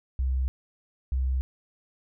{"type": "tone pair in turn", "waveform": "sine", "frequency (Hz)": [64.9, 64.9], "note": ["C2", "C2"], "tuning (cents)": [-13, -13], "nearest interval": "unison", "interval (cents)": 0, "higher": "neither", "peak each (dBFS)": -23, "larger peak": "neither", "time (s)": [[0.19, 0.48], [1.12, 1.41]], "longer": "neither", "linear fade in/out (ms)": 0, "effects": []}